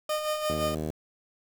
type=tone with tremolo; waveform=30% pulse; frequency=611 Hz; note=D#5; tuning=32 cents flat; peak=-23 dBFS; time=0.09-0.75 s; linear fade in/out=5 ms; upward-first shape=sine; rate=5.8 Hz; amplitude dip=50%
type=click train; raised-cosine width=2 ms; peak=-19 dBFS; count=32; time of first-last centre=0.5-0.9 s; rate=77.5 Hz
effects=high-pass 60 Hz 12 dB/octave + 7-bit